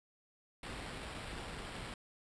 pink noise with sample-and-hold, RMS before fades -45 dBFS, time 0.63-1.94 s, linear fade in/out 2 ms, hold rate 6300 Hz, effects resampled to 22050 Hz

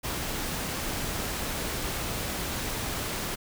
pink noise, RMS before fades -32 dBFS, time 0.03-3.36 s, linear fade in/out 20 ms, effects none

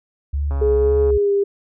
sine tone with vibrato, 69.3 Hz, C#2, in tune, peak -18 dBFS, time 0.33-1.18 s, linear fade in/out 10 ms, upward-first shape sine, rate 1.9 Hz, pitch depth 78 cents each way
click train, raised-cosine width 1 ms, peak -21 dBFS, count 83, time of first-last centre 0.51-1.104 s, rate 138 Hz
sine tone with pitch glide, 420.4 to 400.5 Hz, G#4 to G4, +21 to +37 cents, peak -14 dBFS, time 0.61-1.44 s, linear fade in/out 10 ms, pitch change -84 cents, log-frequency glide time 1.03-1.32 s
effects none

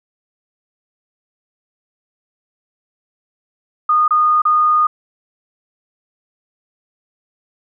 sine tone with dropouts, 1228 Hz, D#6, 23 cents flat, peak -10 dBFS, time 3.89-4.87 s, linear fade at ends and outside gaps 5 ms, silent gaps 4.08-4.107 / 4.419-4.452 s, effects none

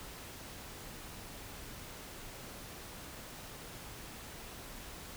silence, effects pink hiss -48 dBFS RMS until 5.16 s

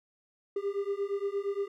triangle beating tone pair, 395.7 / 404.3 Hz, G4 / G#4, +16 / -46 cents, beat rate 8.6 Hz, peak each -31 dBFS, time 0.56-1.68 s, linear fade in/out 5 ms, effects none

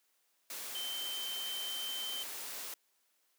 sine tone in noise, 3100 Hz, G7, 20 cents flat, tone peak -38 dBFS, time 0.75-2.23 s, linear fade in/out 2 ms, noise white, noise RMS -43 dBFS, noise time 0.5-2.74 s, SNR +2 dB, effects white hiss -75 dBFS RMS until 3.38 s + high-pass 300 Hz 12 dB/octave

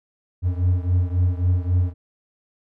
triangle beating tone pair, 88.4 / 92.1 Hz, F2 / F#2, +22 / -7 cents, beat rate 3.7 Hz, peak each -17 / -20 dBFS, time 0.42-1.94 s, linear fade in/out 50 ms, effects none

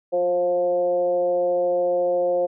sine tone with frequency modulation, 531 Hz, C5, 25 cents sharp, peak -18 dBFS, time 0.12-2.47 s, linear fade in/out 20 ms, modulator 176 Hz, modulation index 0.64, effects none

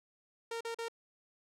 sawtooth tone bursts, 460.7 Hz, A#4, 20 cents flat, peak -33 dBFS, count 3, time 0.51-0.884 s, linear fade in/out 5 ms, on 98 ms, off 40 ms, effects low-pass 9000 Hz 12 dB/octave

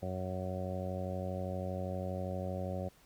harmonic tone, 92.5 Hz, F#2, in tune, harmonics 1 / 2 / 3 / 4 / 5 / 6 / 7 / 8, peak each -39 / -41 / -49 / -47 / -49 / -41 / -47 / -47 dBFS, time 0.02-2.89 s, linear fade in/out 10 ms, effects pink hiss -64 dBFS RMS until 3.05 s

